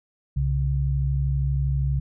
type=tone pair together; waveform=sine; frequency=65 / 137.61 Hz; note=C2 / C#3; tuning=-11 / -12 cents; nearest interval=octave + minor second; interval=1299 cents; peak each=-23 dBFS; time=0.36-2 s; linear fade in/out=10 ms; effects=none